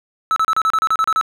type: tone bursts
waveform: triangle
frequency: 1306 Hz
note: E6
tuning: 17 cents flat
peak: -11 dBFS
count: 11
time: 0.31-1.212 s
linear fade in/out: 0 ms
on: 52 ms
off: 33 ms
effects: none